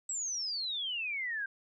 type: exponential sweep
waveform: sine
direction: down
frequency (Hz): 7902 to 1568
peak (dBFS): -33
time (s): 0.09-1.46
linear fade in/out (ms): 5
effects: none